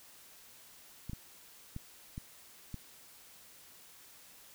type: clicks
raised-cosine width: 5 ms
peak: -28 dBFS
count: 5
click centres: 1.096 / 1.133 / 1.764 / 2.179 / 2.743 s
effects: white hiss -57 dBFS RMS until 4.54 s